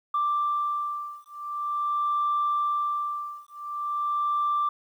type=beating tone pair; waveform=sine; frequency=1177 / 1177.45 Hz; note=D6 / D6; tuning=+3 / +4 cents; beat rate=0.45 Hz; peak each=-27 dBFS; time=0.14-4.69 s; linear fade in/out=5 ms; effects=tanh soft clip ceiling -18 dBFS + 10-bit